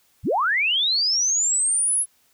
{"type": "linear sweep", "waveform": "sine", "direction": "up", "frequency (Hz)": [39.98, 10810], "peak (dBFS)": -18, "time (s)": [0.23, 2.06], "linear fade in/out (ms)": 50, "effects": ["white hiss -62 dBFS RMS until 2.33 s"]}